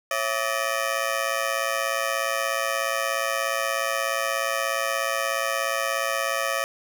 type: ring-modulated tone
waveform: 15% pulse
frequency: 606 Hz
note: D#5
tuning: 46 cents flat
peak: -14 dBFS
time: 0.11-6.64 s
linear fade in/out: 0 ms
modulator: 58.4 Hz
effects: none